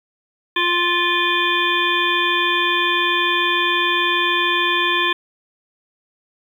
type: harmonic tone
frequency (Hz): 349.3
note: F4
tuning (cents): 0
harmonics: 1 / 3 / 5 / 7 / 9 / 10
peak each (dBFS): -25 / -21 / -21 / -23 / -25 / -23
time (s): 0.56-5.13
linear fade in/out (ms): 5
effects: 8-bit

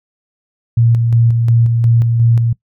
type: tone with tremolo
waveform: sine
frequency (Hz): 116.54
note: A#2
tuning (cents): 0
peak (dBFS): -7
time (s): 0.77-2.53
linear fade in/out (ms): 5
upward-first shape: square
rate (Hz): 2.8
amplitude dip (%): 35
effects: noise-tail reverb RT60 0.1 s tail -21 dB re dry

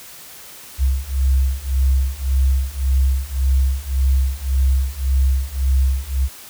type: beating tone pair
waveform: sine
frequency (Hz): 65.41 / 67.21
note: C2 / C2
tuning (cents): 0 / +47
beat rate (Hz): 1.8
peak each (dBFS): -18 / -17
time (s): 0.78-6.29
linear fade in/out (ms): 50
effects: white hiss -39 dBFS RMS until 6.49 s

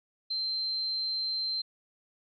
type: tone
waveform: sine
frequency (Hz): 4124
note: C8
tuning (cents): -26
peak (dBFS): -29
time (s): 0.3-1.62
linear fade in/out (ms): 10
effects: none

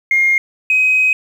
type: tone pair in turn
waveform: sine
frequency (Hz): 2130 / 2525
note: C7 / D#7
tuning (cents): +30 / +25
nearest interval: minor third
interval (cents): 295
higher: second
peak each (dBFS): -9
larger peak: neither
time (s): 0.11-0.38 / 0.7-1.13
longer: second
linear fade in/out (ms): 2
effects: tanh soft clip ceiling -5 dBFS + 7-bit

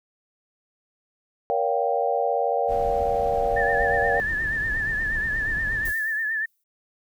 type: chord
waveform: sine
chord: G half-diminished seventh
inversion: first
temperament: just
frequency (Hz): 470.4 / 564.5 / 705.6 / 784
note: Bb4 / Db5 / F5 / G5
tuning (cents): +16 / +31 / +18 / 0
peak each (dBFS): -26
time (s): 1.5-4.2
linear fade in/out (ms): 0
type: noise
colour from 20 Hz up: brown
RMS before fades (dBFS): -34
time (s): 2.67-5.93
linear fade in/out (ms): 50
type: tone with vibrato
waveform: sine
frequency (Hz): 1760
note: A6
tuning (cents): 0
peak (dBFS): -23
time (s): 3.56-6.46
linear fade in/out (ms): 10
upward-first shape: triangle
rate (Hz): 8.4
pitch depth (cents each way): 75
type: noise with exponential decay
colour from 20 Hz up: violet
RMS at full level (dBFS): -35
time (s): 5.85-6.64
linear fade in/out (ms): 5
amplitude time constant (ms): 170
effects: none

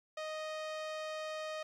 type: tone with low-pass filter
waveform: sawtooth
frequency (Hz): 622.3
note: D#5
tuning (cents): 0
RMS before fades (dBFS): -41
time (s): 0.17-1.63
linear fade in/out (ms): 5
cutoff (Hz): 5300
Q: 0.78
effects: 12-bit

